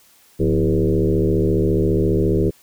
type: tone with frequency modulation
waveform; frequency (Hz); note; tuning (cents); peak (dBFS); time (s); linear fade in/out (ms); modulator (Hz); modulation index
sine; 251.2; B3; +30; -14; 0.39-2.51; 20; 74.6; 2.8
effects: white hiss -53 dBFS RMS until 2.62 s